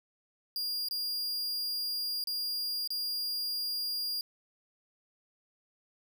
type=tone with dropouts; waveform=45% pulse; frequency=4820 Hz; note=D8; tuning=44 cents sharp; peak=-31 dBFS; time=0.56-4.21 s; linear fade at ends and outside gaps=1 ms; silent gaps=0.886-0.91 / 2.24-2.272 / 2.875-2.904 s; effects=none